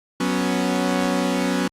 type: chord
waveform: sawtooth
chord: F# suspended fourth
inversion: none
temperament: equal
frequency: 185 / 246.9 / 277.2 Hz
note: F#3 / B3 / C#4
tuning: 0 / 0 / 0 cents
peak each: -20 dBFS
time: 0.2-1.68 s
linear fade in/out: 5 ms
effects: low-pass 10000 Hz 12 dB/octave + Opus 48 kbps